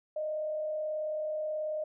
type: tone with frequency modulation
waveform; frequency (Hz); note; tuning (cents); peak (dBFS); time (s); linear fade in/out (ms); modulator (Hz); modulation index
sine; 616; D#5; -17; -31; 0.16-1.84; 5; 38.5; 0.31
effects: none